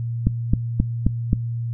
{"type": "click train", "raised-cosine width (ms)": 5, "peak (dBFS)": -3, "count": 5, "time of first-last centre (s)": [0.27, 1.331], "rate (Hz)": 3.77, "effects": ["noise-tail reverb RT60 0.4 s tail -24 dB re dry", "added 117 Hz sine -23 dBFS peak until 1.73 s"]}